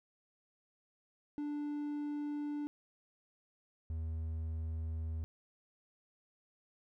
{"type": "tone pair in turn", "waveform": "triangle", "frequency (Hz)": [293.7, 80.35], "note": ["D4", "E2"], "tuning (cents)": [0, -44], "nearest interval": "octave + minor seventh", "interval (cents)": 2244, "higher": "first", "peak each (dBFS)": [-34, -34], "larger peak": "neither", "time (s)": [[1.38, 2.67], [3.9, 5.24]], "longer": "second", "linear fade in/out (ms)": 0, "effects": []}